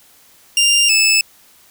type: tone pair in turn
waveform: 20% pulse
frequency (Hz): 2794 / 2620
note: F7 / E7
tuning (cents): 0 / -11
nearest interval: minor second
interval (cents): 111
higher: first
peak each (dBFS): -6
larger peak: neither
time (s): 0.57-0.89 / 0.89-1.21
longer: neither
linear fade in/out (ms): 2
effects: white hiss -49 dBFS RMS until 1.7 s